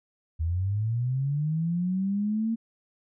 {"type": "linear sweep", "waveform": "sine", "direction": "up", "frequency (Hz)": [77.78, 229.4], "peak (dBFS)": -24, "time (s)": [0.39, 2.56], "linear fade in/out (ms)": 20, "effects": []}